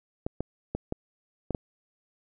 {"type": "clicks", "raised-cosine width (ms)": 2, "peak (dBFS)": -16, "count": 6, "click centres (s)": [0.265, 0.406, 0.75, 0.924, 1.507, 1.548], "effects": []}